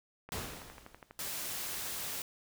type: click train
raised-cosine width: 0.5 ms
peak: -33 dBFS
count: 13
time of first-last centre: 0.29-1.274 s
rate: 12.2 Hz
type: noise with exponential decay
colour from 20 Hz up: pink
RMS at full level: -36 dBFS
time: 0.32-1.24 s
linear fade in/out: 1 ms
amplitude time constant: 200 ms
type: noise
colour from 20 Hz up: white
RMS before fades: -39 dBFS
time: 1.19-2.22 s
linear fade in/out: 2 ms
effects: none